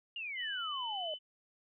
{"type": "exponential sweep", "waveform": "sine", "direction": "down", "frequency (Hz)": [2881, 596], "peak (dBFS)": -38, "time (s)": [0.16, 1.14], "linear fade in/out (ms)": 2}
{"type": "tone with pitch glide", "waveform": "sine", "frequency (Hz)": [2984, 3017], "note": ["F#7", "F#7"], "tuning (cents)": [14, 33], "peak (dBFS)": -38, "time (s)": [0.35, 1.19], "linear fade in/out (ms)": 50, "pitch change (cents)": 19, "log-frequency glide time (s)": [0.55, 0.78]}
{"effects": []}